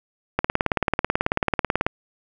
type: click train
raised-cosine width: 0.5 ms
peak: -4 dBFS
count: 28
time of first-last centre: 0.39-1.865 s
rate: 18.3 Hz
effects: none